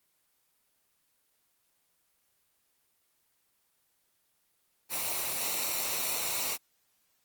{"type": "noise with comb filter", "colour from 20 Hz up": "white", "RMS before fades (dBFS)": -32, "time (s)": [4.89, 6.58], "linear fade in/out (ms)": 50, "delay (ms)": 0.61, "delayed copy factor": -0.55, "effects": ["white hiss -73 dBFS RMS until 7.24 s", "Opus 24 kbps"]}